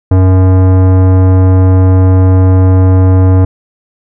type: tone with tanh clipping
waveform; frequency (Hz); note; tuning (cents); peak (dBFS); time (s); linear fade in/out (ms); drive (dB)
sine; 93.3; F#2; +15; -5; 0.11-3.45; 5; 18
effects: none